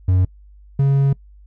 triangle tone pair in turn, 92.2 / 138.14 Hz, F#2 / C#3, -6 / -6 cents, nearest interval perfect fifth, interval 700 cents, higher second, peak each -10 dBFS, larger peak neither, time 0.08-0.25 / 0.79-1.13 s, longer second, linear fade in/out 5 ms, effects noise-tail reverb RT60 0.1 s tail -24 dB re dry + added 50 Hz sine -42 dBFS peak until 1.46 s

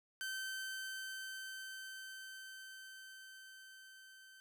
sawtooth tone with level ramp, 1544 Hz, G6, 27 cents flat, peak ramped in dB -36 to -54 dBFS, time 0.21-4.4 s, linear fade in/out 0 ms, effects none

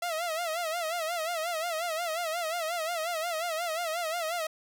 sawtooth tone with vibrato, 665 Hz, E5, 15 cents sharp, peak -26 dBFS, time 0.02-4.47 s, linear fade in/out 5 ms, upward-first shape sine, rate 5.6 Hz, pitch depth 110 cents each way, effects none

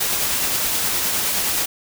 white noise with tremolo, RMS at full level -20 dBFS, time 0-1.66 s, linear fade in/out 10 ms, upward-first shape triangle, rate 9.6 Hz, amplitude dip 25%, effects none

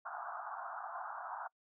pink band-pass noise, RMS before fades -44 dBFS, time 0.05-1.48 s, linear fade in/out 10 ms, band 680 to 1500 Hz, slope 96 dB/octave, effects noise-tail reverb RT60 0.1 s tail -26 dB re dry

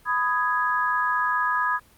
sine chord, G# minor, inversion first, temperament just, 996.7 / 1245.9 / 1661.2 Hz, B5 / D#6 / G#6, +16 / +2 / 0 cents, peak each -25 dBFS, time 0.05-1.8 s, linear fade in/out 50 ms, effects pink hiss -56 dBFS RMS until 1.97 s + Opus 32 kbps

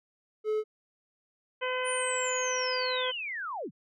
triangle tone, 430 Hz, A4, 40 cents flat, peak -24 dBFS, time 0.44-0.64 s, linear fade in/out 50 ms
harmonic tone, 508 Hz, B4, 49 cents sharp, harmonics 1 / 2 / 3 / 4 / 5 / 6, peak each -32 / -35 / -37 / -38 / -39 / -40 dBFS, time 1.61-3.12 s, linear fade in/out 20 ms
sine linear sweep, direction down, 9397 to 110 Hz, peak -33 dBFS, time 1.84-3.71 s, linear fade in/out 50 ms
effects none

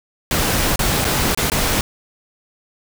pink noise with dropouts, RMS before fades -18 dBFS, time 0.31-1.81 s, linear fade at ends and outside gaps 1 ms, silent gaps 0.759-0.792 / 1.045-1.05 / 1.348-1.374 / 1.5-1.518 s, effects none

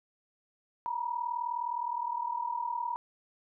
sine tone pair together, 930.5 / 970 Hz, A#5 / B5, -3 / -31 cents, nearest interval minor second, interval 72 cents, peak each -35 / -33 dBFS, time 0.86-2.96 s, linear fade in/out 0 ms, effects none

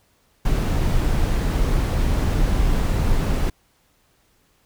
brown noise, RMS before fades -19 dBFS, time 0.45-3.5 s, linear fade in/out 5 ms, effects pink hiss -62 dBFS RMS until 4.65 s

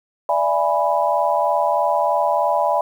sine chord, E dominant seventh, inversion third, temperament equal with one note detuned, 587.3 / 670.4 / 830.6 / 987.8 Hz, D5 / E5 / G#5 / B5, 0 / +29 / 0 / 0 cents, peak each -21 dBFS, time 0.29-2.81 s, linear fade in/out 2 ms, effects 8-bit

